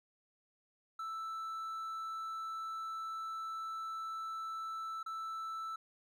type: tone with dropouts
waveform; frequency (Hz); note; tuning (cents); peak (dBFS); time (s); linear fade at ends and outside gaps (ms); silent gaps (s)
triangle; 1321; E6; +3; -37; 0.99-5.76; 5; 5.03-5.061
effects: 13-bit